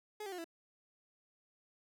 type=tone with pitch steps; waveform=30% pulse; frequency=423.5 / 390.6 / 360.3 / 332.3 Hz; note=G#4 / G4 / F#4 / E4; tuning=+34 / -6 / -46 / +14 cents; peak=-39 dBFS; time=0.2-0.444 s; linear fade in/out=5 ms; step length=61 ms; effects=none